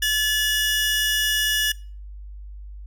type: tone pair together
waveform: sawtooth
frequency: 1724.4 / 2900 Hz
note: A6 / F#7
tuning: -35 / -35 cents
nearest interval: major sixth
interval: 900 cents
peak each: -18 / -20 dBFS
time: 0.02-1.72 s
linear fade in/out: 5 ms
effects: noise-tail reverb RT60 0.4 s tail -23 dB re dry + added 50 Hz sine -35 dBFS peak until 2.86 s